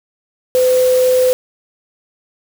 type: tone in noise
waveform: sine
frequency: 508 Hz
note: B4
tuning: 49 cents sharp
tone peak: -9 dBFS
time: 0.55-1.33 s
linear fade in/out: 0 ms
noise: white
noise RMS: -26 dBFS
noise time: 0.55-1.33 s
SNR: +14 dB
effects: none